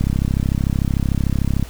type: click train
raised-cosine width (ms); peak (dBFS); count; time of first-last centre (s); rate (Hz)
5; -6; 55; 0.01-1.627; 33.4
effects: added 60 Hz sine -34 dBFS peak until 1.69 s + pink hiss -41 dBFS RMS until 1.69 s